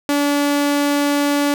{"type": "tone", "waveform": "sawtooth", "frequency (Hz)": 287.6, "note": "D4", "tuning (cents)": -36, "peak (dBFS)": -11, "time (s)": [0.09, 1.54], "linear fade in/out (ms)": 0, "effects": []}